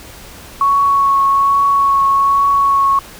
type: tone with vibrato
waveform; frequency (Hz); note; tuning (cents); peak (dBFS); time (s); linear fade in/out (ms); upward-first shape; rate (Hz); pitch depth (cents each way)
sine; 1108.7; C#6; 0; -9; 0.61-2.99; 2; triangle; 1.2; 15
effects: added 60 Hz sine -44 dBFS peak until 3.19 s + pink hiss -36 dBFS RMS until 3.19 s